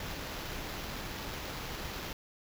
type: noise with sample-and-hold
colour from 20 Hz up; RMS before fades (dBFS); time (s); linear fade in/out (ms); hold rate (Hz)
pink; -40; 0-2.13; 2; 8820
effects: none